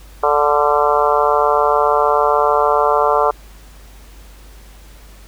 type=harmonic tone with a mistuned harmonic; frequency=146.83 Hz; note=D3; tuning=in tune; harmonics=3 / 4 / 5 / 6 / 7 / 8 / 9; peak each=-18 / -18 / -19 / -20 / -19 / -19 / -23 dBFS; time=0.23-3.31 s; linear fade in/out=5 ms; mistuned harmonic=9; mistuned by=+47 cents; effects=added 50 Hz sine -38 dBFS peak until 5.27 s + pink hiss -46 dBFS RMS until 5.27 s